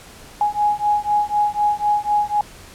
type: beating tone pair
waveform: sine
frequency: 830.6 / 834.6 Hz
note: G#5 / G#5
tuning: 0 / +8 cents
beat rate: 4 Hz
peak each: -19 dBFS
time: 0.41-2.41 s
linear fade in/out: 2 ms
effects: pink hiss -42 dBFS RMS until 2.74 s + low-pass 12000 Hz 12 dB/octave

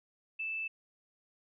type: tone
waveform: sine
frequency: 2637 Hz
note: E7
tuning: in tune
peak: -34 dBFS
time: 0.39-0.68 s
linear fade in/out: 10 ms
effects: none

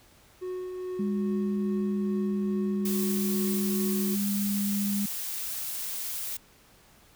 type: tone with tremolo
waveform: triangle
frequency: 366.7 Hz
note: F#4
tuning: 15 cents flat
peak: -29 dBFS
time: 0.41-4.16 s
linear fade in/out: 20 ms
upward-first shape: triangle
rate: 2.4 Hz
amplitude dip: 35%
type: tone with pitch glide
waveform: sine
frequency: 204 to 202.2 Hz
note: G#3 to G#3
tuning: -31 to -46 cents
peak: -26 dBFS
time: 0.99-5.06 s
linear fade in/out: 5 ms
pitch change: -15 cents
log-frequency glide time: 1.41-2.71 s
type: noise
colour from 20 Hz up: blue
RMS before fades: -34 dBFS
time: 2.85-6.37 s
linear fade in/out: 5 ms
effects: pink hiss -58 dBFS RMS until 7.15 s

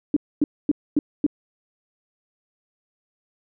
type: tone bursts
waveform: sine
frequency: 293.7 Hz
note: D4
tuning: in tune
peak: -14 dBFS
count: 5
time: 0.14-1.265 s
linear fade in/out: 2 ms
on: 25 ms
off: 250 ms
effects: none

